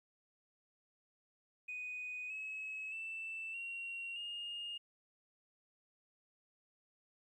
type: tone with pitch steps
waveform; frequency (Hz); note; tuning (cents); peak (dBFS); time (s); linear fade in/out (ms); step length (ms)
sine; 2489 / 2572 / 2658 / 2747 / 2839; D#7 / E7 / E7 / F7 / F7; 0 / -43 / +14 / -29 / +28; -40; 1.68-4.78; 10; 620
effects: tanh soft clip ceiling -37 dBFS + 13-bit